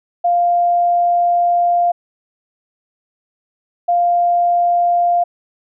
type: tone bursts at uneven times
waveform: sine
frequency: 698.5 Hz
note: F5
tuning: in tune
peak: -11 dBFS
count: 2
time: 0.24-1.92 / 3.88-5.24 s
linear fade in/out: 10 ms
effects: none